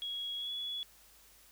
sine tone with pitch glide, 3322 to 3388 Hz, G#7 to G#7, 0 to +34 cents, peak -36 dBFS, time 0.02-0.83 s, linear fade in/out 0 ms, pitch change +34 cents, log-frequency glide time 0.37-0.51 s, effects added 50 Hz sine -69 dBFS peak until 1.51 s + white hiss -61 dBFS RMS until 1.51 s

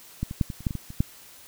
clicks, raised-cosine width 5 ms, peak -14 / -21 / -9 / -20 / -29 / -11 / -19 / -18 / -26 / -8 dBFS, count 10, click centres 0.23 / 0.311 / 0.412 / 0.502 / 0.606 / 0.668 / 0.708 / 0.753 / 0.904 / 1.005 s, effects white hiss -49 dBFS RMS until 1.47 s

